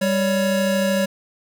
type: tone pair together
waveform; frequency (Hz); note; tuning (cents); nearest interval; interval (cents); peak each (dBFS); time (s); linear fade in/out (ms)
square; 197.4 / 559; G3 / C#5; +12 / +14; octave + tritone; 1802; -21; 0.01-1.06; 10
effects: none